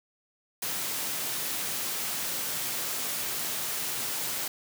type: high-pass noise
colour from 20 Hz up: white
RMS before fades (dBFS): -32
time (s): 0.62-4.48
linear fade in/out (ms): 5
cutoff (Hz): 100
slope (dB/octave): 96
effects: none